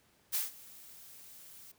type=noise with ADSR envelope; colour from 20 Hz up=blue; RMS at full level=-31 dBFS; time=0.32-1.72 s; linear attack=27 ms; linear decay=160 ms; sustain=-22 dB; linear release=8 ms; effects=pink hiss -68 dBFS RMS until 1.78 s + high-pass 80 Hz 12 dB/octave